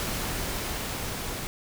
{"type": "noise with level ramp", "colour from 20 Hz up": "pink", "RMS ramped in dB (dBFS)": [-30, -34], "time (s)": [0, 1.47], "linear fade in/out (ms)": 0, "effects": []}